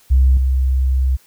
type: tone with level steps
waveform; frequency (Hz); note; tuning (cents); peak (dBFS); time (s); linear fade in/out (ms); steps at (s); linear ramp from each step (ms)
sine; 65.41; C2; 0; -7 / -12; 0.1-1.17; 20; 0.37; 2
effects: tanh soft clip ceiling -5 dBFS + white hiss -52 dBFS RMS until 1.26 s